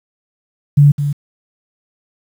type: tone with echo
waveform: sine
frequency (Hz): 144.2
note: D3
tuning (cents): -31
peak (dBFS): -4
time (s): 0.77-0.92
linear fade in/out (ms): 10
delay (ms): 210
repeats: 1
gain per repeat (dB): -10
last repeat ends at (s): 1.13
effects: 7-bit